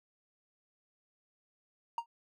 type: tone with exponential decay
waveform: triangle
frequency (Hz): 932.3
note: A#5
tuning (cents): 0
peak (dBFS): -26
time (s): 1.98-2.06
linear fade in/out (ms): 2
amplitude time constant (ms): 16
effects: none